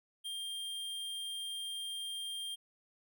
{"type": "tone", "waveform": "square", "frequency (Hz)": 3196, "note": "G7", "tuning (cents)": 33, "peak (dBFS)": -39, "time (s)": [0.24, 2.56], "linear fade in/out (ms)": 20, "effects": []}